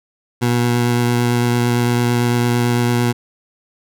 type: tone with vibrato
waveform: 20% pulse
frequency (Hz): 120.5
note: B2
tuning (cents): -42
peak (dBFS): -9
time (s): 0.41-3.13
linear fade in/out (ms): 20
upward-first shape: triangle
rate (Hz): 8.9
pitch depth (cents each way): 15
effects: none